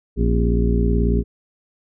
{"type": "harmonic tone with a mistuned harmonic", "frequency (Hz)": 58.27, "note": "A#1", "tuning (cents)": 0, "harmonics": [1, 2, 3, 4, 5, 6, 7], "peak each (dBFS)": [-17, -25, -23, -24, -29, -30, -25], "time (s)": [0.16, 1.24], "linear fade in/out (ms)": 50, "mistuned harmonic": 5, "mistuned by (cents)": -120, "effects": []}